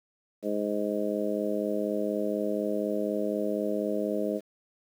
harmonic tone, 104.1 Hz, G#2, 5 cents sharp, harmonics 2 / 3 / 4 / 5 / 6, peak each -33 / -33 / -33 / -33 / -33 dBFS, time 0.42-4.41 s, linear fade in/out 50 ms, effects 9-bit

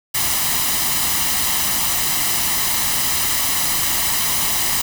white noise with comb filter, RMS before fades -19 dBFS, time 0.14-4.82 s, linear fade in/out 10 ms, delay 1 ms, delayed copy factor +0.55, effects none

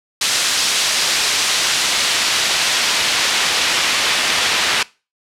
pink noise with band-pass filter sweep, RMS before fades -17 dBFS, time 0.21-4.83 s, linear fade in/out 5 ms, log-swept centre 4900 to 2900 Hz, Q 0.79, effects noise-tail reverb RT60 0.3 s tail -22 dB re dry + low-pass 12000 Hz 12 dB/octave

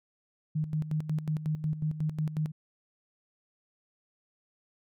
sine tone with tremolo, 154.4 Hz, D#3, 13 cents flat, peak -26 dBFS, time 0.55-2.52 s, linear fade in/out 10 ms, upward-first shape square, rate 5.5 Hz, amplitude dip 70%, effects none

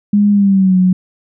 sine tone with pitch glide, 205.3 to 183.96 Hz, G#3 to F#3, -20 to -10 cents, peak -7 dBFS, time 0.13-0.93 s, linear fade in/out 5 ms, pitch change -190 cents, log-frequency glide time 0.31-0.77 s, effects none

